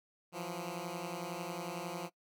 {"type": "beating tone pair", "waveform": "10% pulse", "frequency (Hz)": [167.8, 178.8], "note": ["E3", "F3"], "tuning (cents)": [31, 41], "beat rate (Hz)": 11, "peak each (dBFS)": [-34, -33], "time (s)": [0.32, 2.1], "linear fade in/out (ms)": 50, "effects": ["noise-tail reverb RT60 0.1 s tail -21 dB re dry"]}